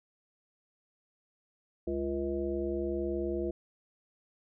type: harmonic tone with a mistuned harmonic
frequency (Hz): 69.3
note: C#2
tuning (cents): 0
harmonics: 1 / 3 / 5 / 7 / 9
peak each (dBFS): -39 / -40 / -32 / -39 / -41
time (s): 1.87-3.51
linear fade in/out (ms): 5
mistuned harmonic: 9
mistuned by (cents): +32
effects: none